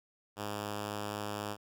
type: tone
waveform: 5% pulse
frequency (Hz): 103.83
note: G#2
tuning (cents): 0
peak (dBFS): -25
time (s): 0.36-1.57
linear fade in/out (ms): 50
effects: none